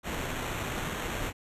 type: noise with sample-and-hold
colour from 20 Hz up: pink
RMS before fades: -34 dBFS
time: 0.03-1.33 s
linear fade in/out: 50 ms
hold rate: 4900 Hz
effects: resampled to 32000 Hz